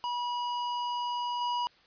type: tone with level steps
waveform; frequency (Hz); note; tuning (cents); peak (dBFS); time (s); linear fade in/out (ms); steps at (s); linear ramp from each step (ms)
square; 970; B5; -31; -31 / -29; 0.04-1.67; 0; 1.41; 2
effects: white hiss -61 dBFS RMS until 1.86 s + resampled to 11025 Hz